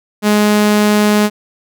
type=tone; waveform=sawtooth; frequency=209.4 Hz; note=G#3; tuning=15 cents sharp; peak=-5 dBFS; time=0.22-1.3 s; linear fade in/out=50 ms; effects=none